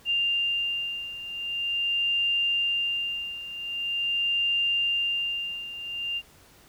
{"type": "beating tone pair", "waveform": "sine", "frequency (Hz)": [2794, 2794.44], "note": ["F7", "F7"], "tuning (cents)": [0, 0], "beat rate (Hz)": 0.44, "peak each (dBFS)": [-26, -30], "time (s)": [0.05, 6.22], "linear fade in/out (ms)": 50, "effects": ["pink hiss -55 dBFS RMS until 6.68 s"]}